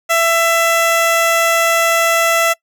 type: tone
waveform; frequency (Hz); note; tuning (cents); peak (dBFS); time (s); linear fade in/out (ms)
15% pulse; 667; E5; +20; -5; 0.09-2.54; 20
effects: noise-tail reverb RT60 0.1 s tail -23 dB re dry